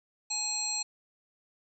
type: harmonic tone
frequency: 842 Hz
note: G#5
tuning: 24 cents sharp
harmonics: 1 / 3 / 5 / 7 / 9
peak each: -43 / -41 / -34 / -40 / -33 dBFS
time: 0.3-0.83 s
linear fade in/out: 10 ms
effects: none